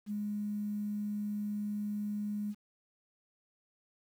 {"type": "tone", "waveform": "sine", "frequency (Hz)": 207.7, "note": "G#3", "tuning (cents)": 0, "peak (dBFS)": -33, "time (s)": [0.06, 2.55], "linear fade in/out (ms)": 50, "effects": ["10-bit"]}